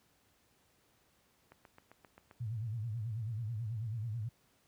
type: click train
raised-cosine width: 0.5 ms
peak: -39 dBFS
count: 7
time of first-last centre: 1.52-2.312 s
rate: 7.58 Hz
type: tone with vibrato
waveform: sine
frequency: 112 Hz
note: A2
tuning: 31 cents sharp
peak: -35 dBFS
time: 2.4-4.29 s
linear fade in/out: 10 ms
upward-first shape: sine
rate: 9.2 Hz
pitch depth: 140 cents each way
effects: pink hiss -71 dBFS RMS until 4.67 s + high-pass 60 Hz 12 dB/octave